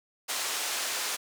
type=band-pass noise; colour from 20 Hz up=white; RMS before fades=-32 dBFS; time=0.28-1.17 s; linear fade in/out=20 ms; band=470 to 8100 Hz; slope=12 dB/octave; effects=none